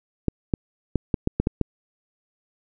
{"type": "clicks", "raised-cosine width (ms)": 3, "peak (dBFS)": -7, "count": 8, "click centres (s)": [0.283, 0.538, 0.957, 1.142, 1.274, 1.4, 1.471, 1.613], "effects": []}